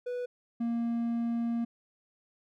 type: tone pair in turn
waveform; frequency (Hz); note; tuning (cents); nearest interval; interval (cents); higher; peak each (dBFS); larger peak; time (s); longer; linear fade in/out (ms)
triangle; 492.4 / 233.5; B4 / A#3; -5 / +3; octave + minor second; 1292; first; -30 / -26; second; 0.06-0.26 / 0.6-1.65; second; 10
effects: none